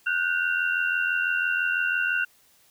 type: tone cluster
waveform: sine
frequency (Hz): 1455 / 1541 / 2755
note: F#6 / G6 / F7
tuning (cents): -29 / -30 / -24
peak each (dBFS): -25 / -27 / -29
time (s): 0.06-2.25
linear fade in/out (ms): 10
effects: white hiss -60 dBFS RMS until 2.7 s